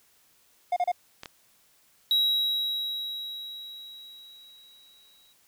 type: tone bursts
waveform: triangle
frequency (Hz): 714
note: F5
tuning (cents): +38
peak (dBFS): -20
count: 3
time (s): 0.72-0.918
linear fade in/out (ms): 5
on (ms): 44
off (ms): 33
type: clicks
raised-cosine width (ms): 0.2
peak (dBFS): -21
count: 2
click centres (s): 1.234 / 1.258
type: tone with exponential decay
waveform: triangle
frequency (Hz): 3860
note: B7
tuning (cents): -40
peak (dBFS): -18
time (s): 2.11-5.33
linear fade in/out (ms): 1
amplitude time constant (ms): 700
effects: white hiss -63 dBFS RMS until 5.47 s